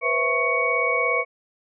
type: tone cluster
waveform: sine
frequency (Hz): 488 / 525 / 663 / 1101 / 2240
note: B4 / C5 / E5 / C#6 / C#7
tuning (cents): -21 / +6 / +10 / -12 / +18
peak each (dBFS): -26 / -30 / -29 / -26 / -22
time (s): 0.01-1.25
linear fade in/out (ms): 50
effects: none